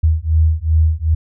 sine beating tone pair, 78.3 / 80.9 Hz, D#2 / E2, +11 / -32 cents, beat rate 2.6 Hz, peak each -14 dBFS, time 0.03-1.15 s, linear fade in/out 10 ms, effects none

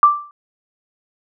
sine tone with exponential decay, 1174.7 Hz, D6, in tune, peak -3 dBFS, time 0.03-0.31 s, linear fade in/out 1 ms, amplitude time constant 59 ms, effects none

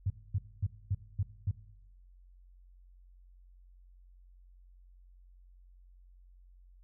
sine tone bursts, 97.4 Hz, G2, 11 cents flat, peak -27 dBFS, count 6, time 0.06-1.512 s, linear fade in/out 5 ms, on 42 ms, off 240 ms, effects noise-tail reverb RT60 0.9 s tail -17 dB re dry + added 45 Hz sine -55 dBFS peak until 6.83 s

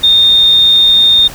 sine tone, 3657 Hz, A#7, 34 cents flat, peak -4 dBFS, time 0.03-1.28 s, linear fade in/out 10 ms, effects pink hiss -29 dBFS RMS until 1.34 s

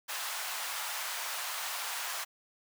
pink high-pass noise, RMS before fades -37 dBFS, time 0.08-2.25 s, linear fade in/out 20 ms, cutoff 800 Hz, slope 24 dB/octave, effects none

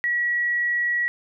sine tone, 1924 Hz, B6, 46 cents flat, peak -20 dBFS, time 0.04-1.08 s, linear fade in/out 0 ms, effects none

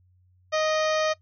harmonic tone with a mistuned harmonic, 624 Hz, D#5, 5 cents sharp, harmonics 1 / 2 / 3 / 4 / 5 / 6 / 7 / 8 / 9 / 10, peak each -23 / -29 / -33 / -35 / -37 / -39 / -40 / -41 / -42 / -43 dBFS, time 0.52-1.14 s, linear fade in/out 20 ms, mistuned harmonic 4, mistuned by -39 cents, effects noise-tail reverb RT60 0.1 s tail -19 dB re dry + added 91 Hz sine -58 dBFS peak until 1.21 s

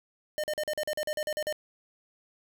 square tone bursts, 607 Hz, D#5, 43 cents flat, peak -29 dBFS, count 12, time 0.38-1.526 s, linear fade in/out 0 ms, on 57 ms, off 42 ms, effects none

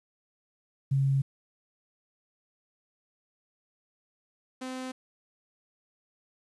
sine / sawtooth tone pair in turn, 136.5 / 257.7 Hz, C#3 / C4, -26 / -26 cents, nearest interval major seventh, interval 1100 cents, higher second, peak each -22 / -31 dBFS, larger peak first, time 0.91-1.22 / 4.61-4.92 s, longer neither, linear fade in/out 10 ms, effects resampled to 24000 Hz + 10-bit

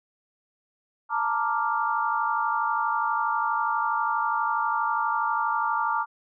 sine chord, Bb major seventh, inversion third, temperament equal, 880 / 932.3 / 1174.7 / 1396.9 Hz, A5 / Bb5 / D6 / F6, 0 / 0 / 0 / 0 cents, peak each -29 / -28 / -27 / -30 dBFS, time 1.09-6.06 s, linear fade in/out 50 ms, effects none

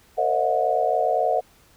sine tone cluster, 457.4 / 524 / 592 / 642 / 726 Hz, A#4 / C5 / D5 / E5 / F#5, -33 / +2 / +14 / -46 / -33 cents, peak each -27 / -27 / -29 / -24 / -22 dBFS, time 0.17-1.41 s, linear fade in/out 20 ms, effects pink hiss -56 dBFS RMS until 1.76 s

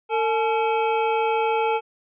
square tone pair together, 453.3 / 856.9 Hz, A#4 / A5, -48 / -46 cents, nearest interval major seventh, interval 1102 cents, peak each -23 dBFS, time 0.09-1.81 s, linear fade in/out 50 ms, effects resampled to 8000 Hz

